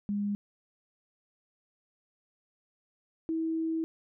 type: tone pair in turn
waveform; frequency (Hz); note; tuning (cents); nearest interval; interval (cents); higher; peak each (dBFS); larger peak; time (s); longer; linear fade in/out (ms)
sine; 204 / 323.8; G#3 / E4; -31 / -31; minor sixth; 800; second; -28; neither; 0.09-0.35 / 3.29-3.84; second; 0
effects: none